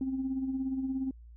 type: tone with tremolo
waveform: sine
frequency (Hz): 264.6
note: C4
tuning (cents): +20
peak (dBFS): -27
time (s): 0.01-1.11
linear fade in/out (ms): 2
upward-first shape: sine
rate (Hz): 17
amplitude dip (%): 50
effects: tanh soft clip ceiling -24 dBFS + added 58 Hz sine -48 dBFS peak until 1.36 s